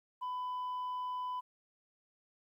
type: tone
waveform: sine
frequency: 1000 Hz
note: B5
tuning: 21 cents sharp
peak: -33 dBFS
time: 0.21-1.41 s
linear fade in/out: 20 ms
effects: tanh soft clip ceiling -35 dBFS + 12-bit